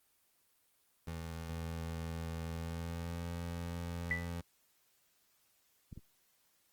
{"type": "tone with pitch glide", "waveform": "25% pulse", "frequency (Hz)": [82.41, 85.76], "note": ["E2", "F2"], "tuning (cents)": [0, -31], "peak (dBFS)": -35, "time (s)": [1.07, 4.41], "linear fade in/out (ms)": 5, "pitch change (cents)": 69, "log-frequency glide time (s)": [2.51, 3.28]}
{"type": "tone with exponential decay", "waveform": "sine", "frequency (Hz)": 1975.5, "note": "B6", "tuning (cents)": 0, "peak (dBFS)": -28, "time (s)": [4.11, 4.31], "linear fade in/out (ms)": 1, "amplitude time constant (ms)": 42}
{"type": "clicks", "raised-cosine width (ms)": 5, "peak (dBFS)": -35, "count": 2, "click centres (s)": [5.928, 5.976]}
{"effects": ["white hiss -73 dBFS RMS until 6.72 s", "Opus 24 kbps"]}